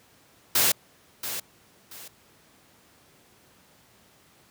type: noise with echo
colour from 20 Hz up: white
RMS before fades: -21 dBFS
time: 0.55-0.72 s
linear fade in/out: 5 ms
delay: 680 ms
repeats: 2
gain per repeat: -11 dB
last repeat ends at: 2.08 s
effects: pink hiss -58 dBFS RMS until 4.5 s + high-pass 100 Hz 12 dB/octave